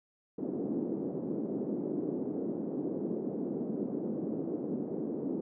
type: band-pass noise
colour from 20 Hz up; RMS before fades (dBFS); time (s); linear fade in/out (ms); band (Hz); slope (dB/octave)
white; -35; 0.38-5.41; 5; 200 to 380; 24
effects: none